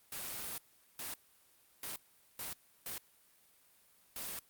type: noise bursts at uneven times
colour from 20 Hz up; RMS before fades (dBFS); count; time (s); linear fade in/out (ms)
white; -42; 6; 0.12-0.58 / 0.99-1.14 / 1.83-1.96 / 2.39-2.53 / 2.86-2.98 / 4.16-4.39; 2
effects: white hiss -67 dBFS RMS until 4.49 s + Opus 32 kbps